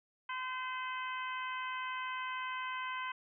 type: harmonic tone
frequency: 513 Hz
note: C5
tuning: 34 cents flat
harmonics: 2 / 3 / 4 / 5 / 6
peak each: -39 / -43 / -45 / -47 / -49 dBFS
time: 0.29-3.12 s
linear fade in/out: 5 ms
effects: none